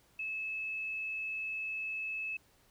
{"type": "tone", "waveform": "sine", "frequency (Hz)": 2600, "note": "E7", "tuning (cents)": -24, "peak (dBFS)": -35, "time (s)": [0.19, 2.37], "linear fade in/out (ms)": 5, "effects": ["pink hiss -67 dBFS RMS until 2.7 s"]}